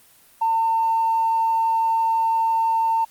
triangle tone with tanh clipping, 903 Hz, A5, 45 cents sharp, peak -17 dBFS, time 0.41-3.05 s, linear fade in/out 10 ms, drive 4 dB, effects white hiss -53 dBFS RMS until 3.1 s + Opus 32 kbps

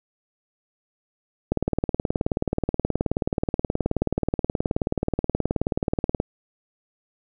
click train, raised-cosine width 2 ms, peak -8 dBFS, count 89, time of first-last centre 1.52-6.201 s, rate 18.8 Hz, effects none

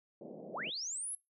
white band-pass noise, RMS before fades -48 dBFS, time 0.21-0.7 s, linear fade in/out 5 ms, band 160 to 640 Hz, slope 48 dB/octave
sine linear sweep, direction up, 453.6 to 11175 Hz, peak -37 dBFS, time 0.54-1.15 s, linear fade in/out 2 ms
effects noise-tail reverb RT60 0.2 s tail -20 dB re dry

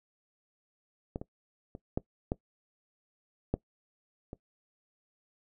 clicks, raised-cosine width 2 ms, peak -21 / -26 / -29 / -16 / -16 / -14 / -27 dBFS, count 7, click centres 1.159 / 1.215 / 1.751 / 1.975 / 2.319 / 3.54 / 4.331 s, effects noise-tail reverb RT60 0.1 s tail -20 dB re dry

